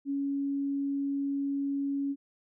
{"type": "tone", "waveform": "sine", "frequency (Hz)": 279, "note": "C#4", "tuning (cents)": 11, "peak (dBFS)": -28, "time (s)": [0.05, 2.16], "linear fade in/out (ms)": 50, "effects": []}